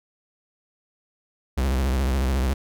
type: tone with vibrato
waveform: 45% pulse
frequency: 65.9 Hz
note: C2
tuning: 13 cents sharp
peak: -20 dBFS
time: 1.57-2.54 s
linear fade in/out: 10 ms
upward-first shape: triangle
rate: 14 Hz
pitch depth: 160 cents each way
effects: none